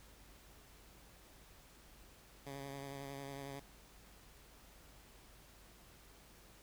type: tone with vibrato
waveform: 10% pulse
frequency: 138.59 Hz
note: C#3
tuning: in tune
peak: -37 dBFS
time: 2.46-3.6 s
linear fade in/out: 10 ms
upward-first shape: sine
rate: 11 Hz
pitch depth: 25 cents each way
effects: added 50 Hz sine -64 dBFS peak until 6.62 s + pink hiss -62 dBFS RMS until 6.62 s